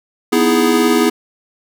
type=chord; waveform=square; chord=E major seventh; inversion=second; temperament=equal; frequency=246.9 / 311.1 / 329.6 / 415.3 Hz; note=B3 / D#4 / E4 / G#4; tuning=0 / 0 / 0 / 0 cents; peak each=-16 / -21 / -17 / -16 dBFS; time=0.32-1.1 s; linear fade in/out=10 ms; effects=none